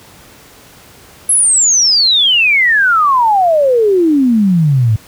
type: exponential sweep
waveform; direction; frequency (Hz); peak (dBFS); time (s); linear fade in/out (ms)
sine; down; 11175 to 103.83; -7; 1.29-4.96; 5
effects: pink hiss -40 dBFS RMS until 5.07 s + high-pass 60 Hz 12 dB/octave